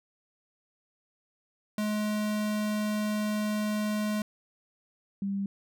square / sine tone pair in turn, 211.4 / 197.7 Hz, G#3 / G3, +31 / +15 cents, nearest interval minor second, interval 116 cents, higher first, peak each -28 dBFS, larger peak neither, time 1.78-4.22 / 5.22-5.46 s, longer first, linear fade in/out 2 ms, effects none

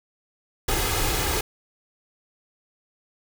pink noise with comb filter, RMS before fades -24 dBFS, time 0.68-1.41 s, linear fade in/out 5 ms, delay 2.4 ms, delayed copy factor +0.6, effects none

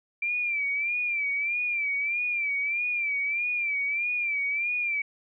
sine tone with vibrato, 2349 Hz, D7, in tune, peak -25 dBFS, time 0.22-5.02 s, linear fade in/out 5 ms, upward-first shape sine, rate 1.6 Hz, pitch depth 80 cents each way, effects none

